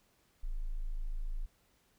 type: tone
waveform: sine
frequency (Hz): 26.97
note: A0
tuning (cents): -34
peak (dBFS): -33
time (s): 0.43-1.46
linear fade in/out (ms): 10
effects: pink hiss -71 dBFS RMS until 1.98 s